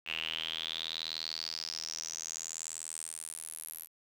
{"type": "tone with band-pass filter sweep", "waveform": "square", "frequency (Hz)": 40.3, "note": "E1", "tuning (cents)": -38, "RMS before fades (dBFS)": -40, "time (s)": [0.05, 3.88], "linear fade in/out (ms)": 50, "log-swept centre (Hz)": [2700, 12000], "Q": 9, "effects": ["10-bit"]}